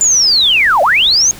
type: linear two-way sweep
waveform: sine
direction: down then up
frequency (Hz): 7190 to 540 to 6610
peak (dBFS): -7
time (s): 0.01-1.31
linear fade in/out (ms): 0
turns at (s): 0.82
effects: pink hiss -33 dBFS RMS until 1.39 s